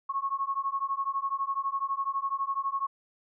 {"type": "beating tone pair", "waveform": "sine", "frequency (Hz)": [1090, 1102], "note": ["C#6", "C#6"], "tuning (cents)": [-29, -11], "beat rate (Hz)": 12, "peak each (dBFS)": -31, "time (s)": [0.09, 2.87], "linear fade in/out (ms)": 10, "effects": []}